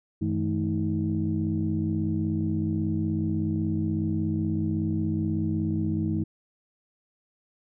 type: tone cluster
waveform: sine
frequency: 95 / 160.1 / 216.5 / 318.9 Hz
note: F#2 / D#3 / A3 / D#4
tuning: +46 / +50 / -28 / +43 cents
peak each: -29 dBFS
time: 0.21-6.24 s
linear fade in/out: 10 ms
effects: tanh soft clip ceiling -15 dBFS